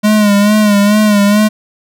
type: tone with vibrato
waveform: square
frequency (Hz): 207.7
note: G#3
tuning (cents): 0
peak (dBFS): -7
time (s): 0.03-1.49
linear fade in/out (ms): 20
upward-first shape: sine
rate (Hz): 2.3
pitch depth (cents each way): 53
effects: none